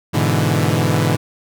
sawtooth chord, E dominant seventh, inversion first, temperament equal, 103.83 / 123.47 / 146.83 / 164.81 Hz, G#2 / B2 / D3 / E3, 0 / 0 / 0 / 0 cents, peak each -16 dBFS, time 0.13-1.17 s, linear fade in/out 20 ms, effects none

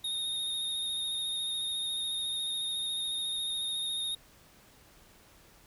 square tone with vibrato, 3700 Hz, A#7, 14 cents flat, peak -32 dBFS, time 0.04-4.15 s, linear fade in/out 5 ms, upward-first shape square, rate 14 Hz, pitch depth 19 cents each way, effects pink hiss -59 dBFS RMS until 5.66 s

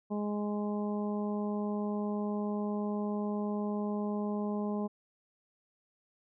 harmonic tone, 207.7 Hz, G#3, in tune, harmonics 1 / 2 / 3 / 4 / 5, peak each -32 / -38 / -42 / -44 / -46 dBFS, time 0.1-4.88 s, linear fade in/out 20 ms, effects none

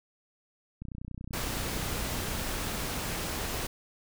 click train, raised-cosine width 5 ms, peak -27 dBFS, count 50, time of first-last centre 0.82-2.416 s, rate 30.7 Hz
pink noise, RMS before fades -34 dBFS, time 1.33-3.67 s, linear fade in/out 5 ms
effects none

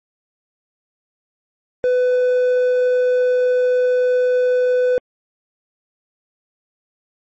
sine tone with hard clipping, 500 Hz, B4, 21 cents sharp, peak -14 dBFS, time 1.84-4.98 s, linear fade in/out 0 ms, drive 3 dB, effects MP3 32 kbps

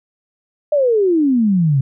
sine exponential sweep, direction down, 613 to 129.4 Hz, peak -11 dBFS, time 0.72-1.81 s, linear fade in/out 5 ms, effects none

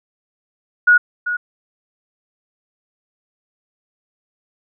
sine tone with echo, 1453 Hz, F#6, 32 cents flat, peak -7 dBFS, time 0.87-0.98 s, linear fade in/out 10 ms, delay 390 ms, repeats 1, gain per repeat -11 dB, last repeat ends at 1.37 s, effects none

